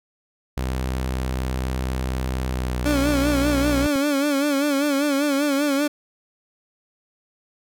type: tone with pitch glide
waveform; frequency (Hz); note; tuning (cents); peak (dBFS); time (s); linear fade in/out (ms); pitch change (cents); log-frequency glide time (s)
sawtooth; 64.2 to 60.98; C2 to B1; -32 to -21; -19; 0.57-3.87; 5; -89; 2.44-2.98
type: tone with vibrato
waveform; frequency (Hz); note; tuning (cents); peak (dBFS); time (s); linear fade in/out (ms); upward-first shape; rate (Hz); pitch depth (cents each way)
30% pulse; 284.4; C#4; +45; -16; 2.85-5.88; 10; sine; 5.1; 77
type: clicks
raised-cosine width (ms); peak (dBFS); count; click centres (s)
3; -21; 2; 3.094 / 3.958
effects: none